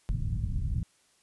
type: low-pass noise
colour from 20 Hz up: pink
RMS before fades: -30 dBFS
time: 0.09-0.83 s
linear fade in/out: 0 ms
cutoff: 150 Hz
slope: 24 dB/octave
effects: white hiss -66 dBFS RMS until 1.22 s + resampled to 24000 Hz